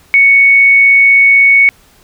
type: tone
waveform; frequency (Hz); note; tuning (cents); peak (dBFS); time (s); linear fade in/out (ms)
sine; 2221; C#7; +3; -3; 0.14-1.69; 0
effects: pink hiss -46 dBFS RMS until 2.03 s